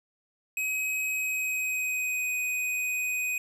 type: tone with pitch glide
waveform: square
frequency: 2538 to 2499 Hz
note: D#7 to D#7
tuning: +34 to +7 cents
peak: -28 dBFS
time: 0.57-3.38 s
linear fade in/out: 2 ms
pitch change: -27 cents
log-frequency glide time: 1.09-2.34 s
effects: none